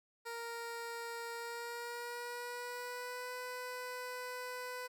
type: tone with pitch glide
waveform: 15% pulse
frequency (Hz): 466.2 to 499.7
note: A#4 to B4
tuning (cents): 0 to +20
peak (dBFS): -35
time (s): 0.25-4.88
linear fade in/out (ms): 20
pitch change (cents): +120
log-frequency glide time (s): 1.34-3.34
effects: none